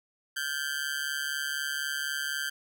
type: tone with amplitude modulation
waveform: sawtooth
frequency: 1568 Hz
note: G6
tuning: in tune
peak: -23 dBFS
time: 0.36-2.5 s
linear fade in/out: 10 ms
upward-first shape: sine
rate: 144 Hz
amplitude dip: 85%
effects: none